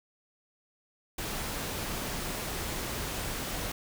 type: noise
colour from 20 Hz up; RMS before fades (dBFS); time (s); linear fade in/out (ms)
pink; -35; 1.18-3.72; 5
effects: none